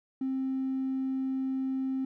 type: tone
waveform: triangle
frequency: 264.4 Hz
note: C4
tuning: 18 cents sharp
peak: -25 dBFS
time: 0.21-2.05 s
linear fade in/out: 5 ms
effects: tanh soft clip ceiling -25 dBFS